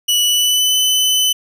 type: tone with pitch glide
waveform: sawtooth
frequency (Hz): 2948 to 3019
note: F#7 to F#7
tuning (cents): -7 to +34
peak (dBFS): -9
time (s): 0.08-1.33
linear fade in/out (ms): 10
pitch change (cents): +41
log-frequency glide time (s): 0.24-0.76
effects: none